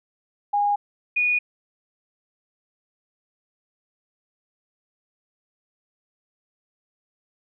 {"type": "tone pair in turn", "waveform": "sine", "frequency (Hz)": [819, 2459], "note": ["G#5", "D#7"], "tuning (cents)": [-24, -21], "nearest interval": "octave + perfect fifth", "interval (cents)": 1903, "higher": "second", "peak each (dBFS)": -18, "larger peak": "neither", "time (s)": [[0.53, 0.76], [1.16, 1.39]], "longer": "neither", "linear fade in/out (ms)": 10, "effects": []}